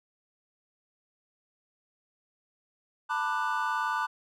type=chord; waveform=triangle; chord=B minor seventh; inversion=third; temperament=just; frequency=889 / 987.8 / 1185.3 / 1481.6 Hz; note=A5 / B5 / D6 / F#6; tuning=+18 / 0 / +16 / +2 cents; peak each=-31 dBFS; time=3.09-4.07 s; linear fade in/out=20 ms; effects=none